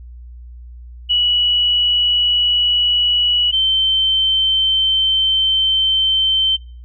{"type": "tone pair in turn", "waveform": "sine", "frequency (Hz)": [2935, 3100], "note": ["F#7", "G7"], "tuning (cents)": [-15, -20], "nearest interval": "minor second", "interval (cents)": 95, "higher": "second", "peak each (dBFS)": -12, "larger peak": "neither", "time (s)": [[1.09, 3.52], [3.52, 6.57]], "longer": "second", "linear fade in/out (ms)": 20, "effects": ["noise-tail reverb RT60 0.4 s tail -23 dB re dry", "added 60 Hz sine -33 dBFS peak until 6.84 s"]}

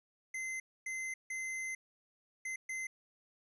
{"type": "tone bursts at uneven times", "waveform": "square", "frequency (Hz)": 2065, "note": "C7", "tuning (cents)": -23, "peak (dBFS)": -38, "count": 5, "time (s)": [[0.34, 0.6], [0.86, 1.14], [1.3, 1.75], [2.45, 2.56], [2.69, 2.87]], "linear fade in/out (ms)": 5, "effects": ["resampled to 24000 Hz"]}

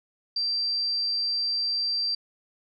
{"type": "tone", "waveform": "sine", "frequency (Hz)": 4701, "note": "D8", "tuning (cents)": 1, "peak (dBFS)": -24, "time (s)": [0.36, 2.15], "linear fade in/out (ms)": 5, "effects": []}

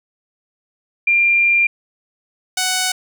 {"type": "tone pair in turn", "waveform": ["sine", "5% pulse"], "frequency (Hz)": [2388, 743.5], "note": ["D7", "F#5"], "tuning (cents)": [28, 8], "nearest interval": "octave + minor sixth", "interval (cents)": 2020, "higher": "first", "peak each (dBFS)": [-11, -5], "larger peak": "second", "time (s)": [[1.07, 1.67], [2.57, 2.92]], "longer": "first", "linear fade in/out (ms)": 5, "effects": []}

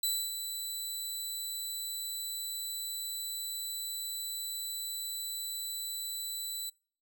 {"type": "tone with ADSR envelope", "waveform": "15% pulse", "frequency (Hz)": 3982, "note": "B7", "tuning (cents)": 14, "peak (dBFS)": -21, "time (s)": [0.03, 6.7], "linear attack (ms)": 3, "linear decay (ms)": 270, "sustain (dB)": -8, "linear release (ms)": 10, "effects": ["noise-tail reverb RT60 0.5 s tail -26 dB re dry"]}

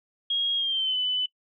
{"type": "tone with pitch glide", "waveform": "sine", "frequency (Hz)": [3275, 3003], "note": ["G#7", "F#7"], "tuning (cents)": [-25, 25], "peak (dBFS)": -23, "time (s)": [0.3, 1.26], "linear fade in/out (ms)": 5, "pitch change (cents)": -150, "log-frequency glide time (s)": [0.56, 0.98], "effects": ["noise-tail reverb RT60 0.1 s tail -22 dB re dry"]}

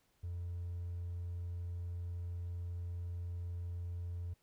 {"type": "tone with hard clipping", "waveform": "triangle", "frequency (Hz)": 87.31, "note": "F2", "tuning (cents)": 0, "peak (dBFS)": -39, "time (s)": [0.23, 4.34], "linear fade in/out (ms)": 10, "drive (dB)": 4, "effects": ["pink hiss -75 dBFS RMS until 4.42 s"]}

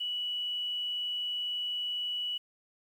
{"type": "tone with quantisation", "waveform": "sine", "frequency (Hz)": 2946, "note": "F#7", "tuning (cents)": -8, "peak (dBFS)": -31, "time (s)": [0, 2.38], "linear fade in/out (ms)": 10, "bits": 10, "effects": []}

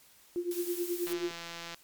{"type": "tone with tremolo", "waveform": "sine", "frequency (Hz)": 350.5, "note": "F4", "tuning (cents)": 6, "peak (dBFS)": -27, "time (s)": [0.36, 1.31], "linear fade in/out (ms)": 0, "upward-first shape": "triangle", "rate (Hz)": 9.3, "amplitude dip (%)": 90}
{"type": "noise", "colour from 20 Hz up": "blue", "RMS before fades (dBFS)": -41, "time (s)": [0.51, 1.13], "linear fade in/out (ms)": 2}
{"type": "click train", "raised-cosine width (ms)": 0.2, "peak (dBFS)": -24, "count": 115, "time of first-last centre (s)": [1.07, 1.745], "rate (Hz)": 169}
{"effects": ["white hiss -60 dBFS RMS until 1.83 s", "MP3 96 kbps"]}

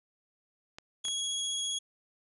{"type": "clicks", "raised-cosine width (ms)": 0.2, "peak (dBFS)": -26, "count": 3, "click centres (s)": [0.785, 1.052, 1.083]}
{"type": "tone with vibrato", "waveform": "25% pulse", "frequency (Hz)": 3322, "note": "G#7", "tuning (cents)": 0, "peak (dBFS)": -27, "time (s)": [1.04, 1.79], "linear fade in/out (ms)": 10, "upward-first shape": "sine", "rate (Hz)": 15, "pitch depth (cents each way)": 9}
{"effects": ["resampled to 32000 Hz"]}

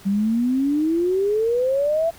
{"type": "exponential sweep", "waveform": "sine", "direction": "up", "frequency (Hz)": [192, 679], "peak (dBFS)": -17, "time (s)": [0.05, 2.11], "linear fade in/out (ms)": 20, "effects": ["pink hiss -46 dBFS RMS until 2.18 s"]}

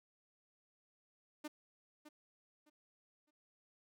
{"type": "tone with echo", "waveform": "sawtooth", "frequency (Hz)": 300.8, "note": "D4", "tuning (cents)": 42, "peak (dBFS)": -38, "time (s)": [1.44, 1.48], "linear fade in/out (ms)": 10, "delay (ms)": 610, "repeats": 3, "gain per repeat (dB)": -12, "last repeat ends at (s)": 3.31, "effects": []}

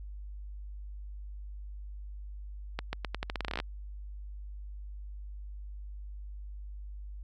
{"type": "accelerating click train", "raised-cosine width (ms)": 0.3, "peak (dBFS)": -17, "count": 16, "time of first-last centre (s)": [2.79, 3.601], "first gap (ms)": 140, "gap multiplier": 0.84, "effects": ["added 50 Hz sine -40 dBFS peak until 7.23 s"]}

